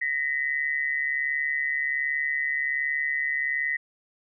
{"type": "tone pair together", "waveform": "sine", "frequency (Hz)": [1864.7, 2006], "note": ["A#6", "B6"], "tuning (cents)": [0, 26], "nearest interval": "minor second", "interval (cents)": 126, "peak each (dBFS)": -27, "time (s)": [0.01, 3.77], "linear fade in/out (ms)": 10, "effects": []}